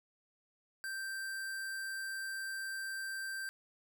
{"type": "tone", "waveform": "square", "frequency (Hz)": 1568, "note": "G6", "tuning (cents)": 0, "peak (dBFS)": -39, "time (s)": [0.84, 3.49], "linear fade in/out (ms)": 0, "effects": []}